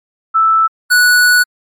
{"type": "tone pair in turn", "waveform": ["sine", "square"], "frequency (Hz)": [1318.5, 1473.6], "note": ["E6", "F#6"], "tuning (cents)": [0, -7], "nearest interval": "major second", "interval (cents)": 193, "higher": "second", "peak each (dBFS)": -7, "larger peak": "neither", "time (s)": [[0.34, 0.68], [0.9, 1.44]], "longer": "second", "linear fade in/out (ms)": 20, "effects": ["MP3 64 kbps"]}